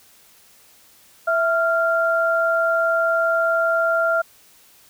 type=tone pair together; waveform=sine; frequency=660 / 1387.6 Hz; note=E5 / F6; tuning=+2 / -12 cents; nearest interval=octave + minor second; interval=1286 cents; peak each=-19 dBFS; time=1.27-4.22 s; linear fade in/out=10 ms; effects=white hiss -52 dBFS RMS until 4.89 s